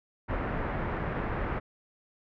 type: low-pass noise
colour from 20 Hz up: pink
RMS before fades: -32 dBFS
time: 0.28-1.6 s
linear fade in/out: 20 ms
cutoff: 1900 Hz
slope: 24 dB/octave
effects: none